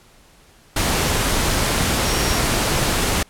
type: tone in noise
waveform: sine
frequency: 5588 Hz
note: F8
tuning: in tune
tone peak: -29 dBFS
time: 2.05-2.39 s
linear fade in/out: 5 ms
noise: pink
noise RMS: -19 dBFS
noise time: 0.76-3.23 s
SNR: -13 dB
effects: pink hiss -51 dBFS RMS until 3.29 s + low-pass 12000 Hz 12 dB/octave